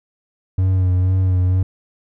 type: tone with vibrato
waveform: triangle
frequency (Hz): 92.5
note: F#2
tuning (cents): 0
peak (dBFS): -11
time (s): 0.58-1.63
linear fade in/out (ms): 5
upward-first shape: sine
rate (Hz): 2.1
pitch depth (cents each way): 31
effects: none